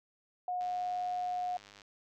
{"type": "tone", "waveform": "sine", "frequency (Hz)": 723, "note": "F#5", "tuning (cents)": -40, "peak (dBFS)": -32, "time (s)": [0.48, 1.57], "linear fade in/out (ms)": 2}
{"type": "click train", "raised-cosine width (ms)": 0.2, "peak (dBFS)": -36, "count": 123, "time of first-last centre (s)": [0.61, 1.818], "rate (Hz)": 101}
{"effects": []}